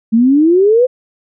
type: exponential sweep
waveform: sine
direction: up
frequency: 217.9 to 520 Hz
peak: -6 dBFS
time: 0.12-0.87 s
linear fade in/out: 20 ms
effects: none